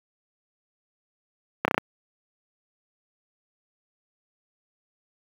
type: slowing click train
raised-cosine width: 0.5 ms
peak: -5 dBFS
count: 5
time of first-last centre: 1.65-1.779 s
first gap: 30 ms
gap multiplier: 1.05
effects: high-pass 150 Hz 12 dB/octave + 7-bit